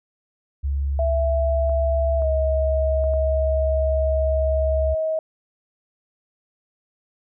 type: tone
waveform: sine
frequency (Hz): 69.6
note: C#2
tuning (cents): +8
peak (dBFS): -20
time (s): 0.63-4.95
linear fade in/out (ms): 20
type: tone with pitch glide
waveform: sine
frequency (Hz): 663 to 634.5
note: E5 to D#5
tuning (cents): +10 to +34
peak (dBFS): -20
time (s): 0.99-5.19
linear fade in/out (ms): 2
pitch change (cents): -76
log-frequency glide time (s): 2.18-2.25
type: clicks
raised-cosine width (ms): 1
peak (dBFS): -28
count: 4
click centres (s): 1.695 / 2.221 / 3.04 / 3.137
effects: none